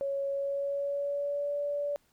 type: tone with pitch glide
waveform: sine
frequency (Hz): 554.4 to 577.3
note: C#5 to D5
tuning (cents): 0 to -30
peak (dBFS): -29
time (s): 0.01-1.96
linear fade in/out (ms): 0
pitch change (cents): +70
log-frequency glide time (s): 0.28-1.56
effects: pink hiss -69 dBFS RMS until 2.12 s